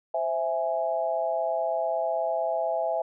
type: chord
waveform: sine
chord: C augmented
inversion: none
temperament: equal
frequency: 523.3 / 659.3 / 830.6 Hz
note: C5 / E5 / G#5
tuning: 0 / 0 / 0 cents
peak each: -32 / -26 / -31 dBFS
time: 0.14-3.02 s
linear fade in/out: 5 ms
effects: none